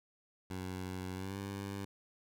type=tone with pitch glide; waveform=15% pulse; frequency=92.5 to 99.14 Hz; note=F#2 to G2; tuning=0 to +20 cents; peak=-33 dBFS; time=0.5-1.85 s; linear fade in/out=5 ms; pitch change=+120 cents; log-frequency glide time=1.13-1.39 s; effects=none